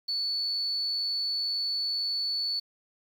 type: tone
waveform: sine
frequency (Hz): 4451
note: C#8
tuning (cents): +6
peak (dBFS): -27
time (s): 0.08-2.6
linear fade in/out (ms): 10
effects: 9-bit